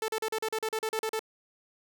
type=tone bursts; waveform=sawtooth; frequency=440 Hz; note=A4; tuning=in tune; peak=-25 dBFS; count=12; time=0.02-1.193 s; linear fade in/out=2 ms; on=62 ms; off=39 ms; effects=none